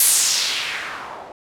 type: noise with low-pass filter sweep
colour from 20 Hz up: blue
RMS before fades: -21 dBFS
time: 0-1.32 s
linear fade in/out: 2 ms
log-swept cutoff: 12000 to 600 Hz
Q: 1.9
effects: none